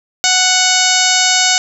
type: harmonic tone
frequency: 740 Hz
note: F#5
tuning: in tune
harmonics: 1 / 2 / 3 / 4 / 5 / 6 / 7 / 8 / 9 / 10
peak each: -19 / -19 / -19 / -19 / -19 / -19 / -19 / -19 / -19 / -19 dBFS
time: 0.24-1.58 s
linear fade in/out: 0 ms
effects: none